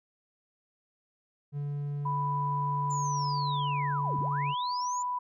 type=tone with pitch glide; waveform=triangle; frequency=144.1 to 143.1 Hz; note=D3 to D3; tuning=-33 to -45 cents; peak=-29 dBFS; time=1.52-4.55 s; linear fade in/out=50 ms; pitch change=-12 cents; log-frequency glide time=3.43-4.21 s
type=tone; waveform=sine; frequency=990 Hz; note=B5; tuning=4 cents sharp; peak=-29 dBFS; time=2.05-5.19 s; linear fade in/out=10 ms
type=linear two-way sweep; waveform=sine; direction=down then up; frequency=7200 to 73.42 to 7200 Hz; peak=-38 dBFS; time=2.9-5.03 s; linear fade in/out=10 ms; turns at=4.19 s
effects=none